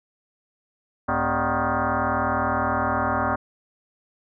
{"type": "tone with frequency modulation", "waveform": "sine", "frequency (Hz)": 232.1, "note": "A#3", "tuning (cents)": -7, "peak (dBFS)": -20, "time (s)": [1.08, 3.36], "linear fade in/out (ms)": 10, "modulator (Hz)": 168, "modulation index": 7.5, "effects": []}